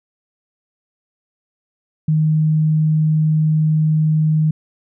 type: tone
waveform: sine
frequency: 155.56 Hz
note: D#3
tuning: in tune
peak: -12 dBFS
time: 2.08-4.51 s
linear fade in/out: 5 ms
effects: none